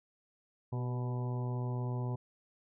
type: harmonic tone with a mistuned harmonic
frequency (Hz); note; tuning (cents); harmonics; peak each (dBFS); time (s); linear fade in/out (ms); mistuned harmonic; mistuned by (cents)
123.47; B2; 0; 1 / 2 / 3 / 4 / 5 / 6 / 7 / 8; -33 / -44 / -45 / -50 / -51 / -53 / -50 / -50; 0.72-2.16; 10; 3; +31
effects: none